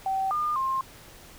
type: tone with pitch steps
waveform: sine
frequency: 770 / 1211 / 1060 Hz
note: G5 / D#6 / C6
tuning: -31 / -47 / +22 cents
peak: -24 dBFS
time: 0.06-0.81 s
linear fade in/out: 2 ms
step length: 250 ms
effects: pink hiss -49 dBFS RMS until 1.38 s